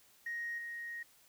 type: tone with level steps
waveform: sine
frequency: 1874 Hz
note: A#6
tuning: 9 cents sharp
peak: -36 / -40 dBFS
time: 0.26-1.03 s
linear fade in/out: 5 ms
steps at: 0.58 s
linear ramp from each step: 2 ms
effects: tanh soft clip ceiling -32 dBFS + white hiss -65 dBFS RMS until 1.28 s